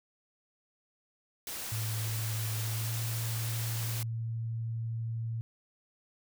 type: noise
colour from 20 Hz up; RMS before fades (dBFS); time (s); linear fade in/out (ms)
white; -39; 1.47-4.03; 2
type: tone with pitch glide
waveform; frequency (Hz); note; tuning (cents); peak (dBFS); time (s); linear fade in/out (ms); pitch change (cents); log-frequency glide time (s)
sine; 110.3 to 114.06; A2 to A#2; +5 to -37; -32; 1.72-5.41; 0; +58; 2.57-2.95
effects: none